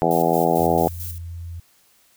harmonic tone, 83.4 Hz, E2, 21 cents sharp, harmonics 2 / 3 / 4 / 5 / 6 / 7 / 8 / 9 / 10, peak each -25 / -27 / -25 / -24 / -24 / -27 / -24 / -22 / -26 dBFS, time 0.02-0.88 s, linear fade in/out 0 ms
violet noise with tremolo, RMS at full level -33 dBFS, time 0.11-1.18 s, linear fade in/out 0 ms, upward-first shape square, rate 4.5 Hz, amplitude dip 60%
sine tone, 84.9 Hz, F2, 48 cents flat, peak -30 dBFS, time 0.59-1.6 s, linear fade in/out 5 ms
effects white hiss -58 dBFS RMS until 2.16 s

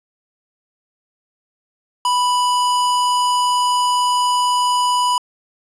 square tone, 987.8 Hz, B5, in tune, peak -15 dBFS, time 2.05-5.18 s, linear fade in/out 2 ms, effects resampled to 24000 Hz + 8-bit

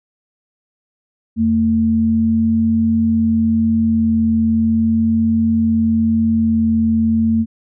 sine tone pair together, 89.02 / 225.1 Hz, F2 / A3, +34 / +40 cents, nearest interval octave + major third, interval 1606 cents, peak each -22 / -12 dBFS, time 1.36-7.46 s, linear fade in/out 50 ms, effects none

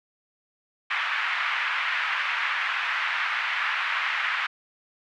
white band-pass noise, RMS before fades -27 dBFS, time 0.9-4.47 s, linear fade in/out 10 ms, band 1100 to 2400 Hz, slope 24 dB/octave, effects none

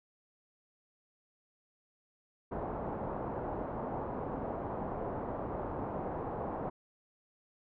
white low-pass noise, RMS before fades -38 dBFS, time 2.51-6.7 s, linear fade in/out 10 ms, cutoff 890 Hz, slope 24 dB/octave, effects none

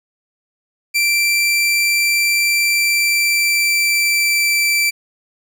sawtooth tone with pitch glide, 2349 to 2334 Hz, D7 to D7, 0 to -11 cents, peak -10 dBFS, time 0.94-4.91 s, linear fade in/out 20 ms, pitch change -11 cents, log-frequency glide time 2.54-4.57 s, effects none

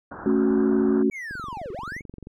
white low-pass noise, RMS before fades -38 dBFS, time 0.11-1.03 s, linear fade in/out 5 ms, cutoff 1600 Hz, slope 96 dB/octave
sine chord, F# minor, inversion first, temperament equal, 220 / 277.2 / 370 Hz, A3 / C#4 / F#4, 0 / 0 / 0 cents, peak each -22 dBFS, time 0.26-1.1 s, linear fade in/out 2 ms
triangle linear two-way sweep, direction down then up, 2298 to 349.2 to 2298 Hz, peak -30 dBFS, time 1.11-2.02 s, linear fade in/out 50 ms, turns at 1.72 s
click train, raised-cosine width 3 ms, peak -27 dBFS, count 23, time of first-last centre 1.31-2.271 s, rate 22.9 Hz
effects none

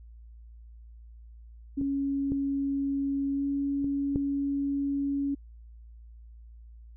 sine tone with pitch glide, 277.2 to 280.1 Hz, C#4 to C#4, 0 to +18 cents, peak -26 dBFS, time 1.77-5.35 s, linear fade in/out 10 ms, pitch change +18 cents, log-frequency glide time 3.33-3.45 s
clicks, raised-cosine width 3 ms, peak -24 / -20 / -26 / -16 dBFS, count 4, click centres 1.813 / 2.32 / 3.844 / 4.159 s
effects added 57 Hz sine -46 dBFS peak until 6.96 s

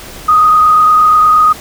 sine tone with frequency modulation, 1244.5 Hz, D#6, in tune, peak -4 dBFS, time 0.28-1.53 s, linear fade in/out 10 ms, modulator 28.5 Hz, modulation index 0.68, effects pink hiss -30 dBFS RMS until 1.6 s

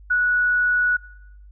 sine tone, 1469 Hz, F#6, 13 cents flat, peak -16 dBFS, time 0.1-0.97 s, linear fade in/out 10 ms, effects noise-tail reverb RT60 0.9 s tail -20 dB re dry + added 50 Hz sine -42 dBFS peak until 1.51 s

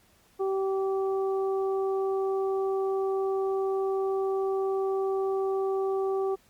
harmonic tone, 386.2 Hz, G4, 26 cents flat, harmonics 1 / 2 / 3, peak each -25 / -35 / -39 dBFS, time 0.39-6.36 s, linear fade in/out 20 ms, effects pink hiss -62 dBFS RMS until 6.49 s + MP3 96 kbps

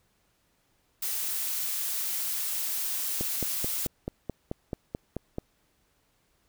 blue noise, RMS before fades -31 dBFS, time 1.02-3.87 s, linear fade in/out 5 ms
click train, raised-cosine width 2 ms, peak -18 dBFS, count 11, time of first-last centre 3.21-5.384 s, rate 4.6 Hz
effects pink hiss -70 dBFS RMS until 6.48 s

